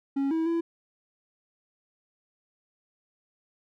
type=tone with pitch steps; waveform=triangle; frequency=275.5 / 323.9 / 334.4 Hz; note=C#4 / E4 / E4; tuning=-11 / -30 / +25 cents; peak=-22 dBFS; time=0.16-0.61 s; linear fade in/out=10 ms; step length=150 ms; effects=none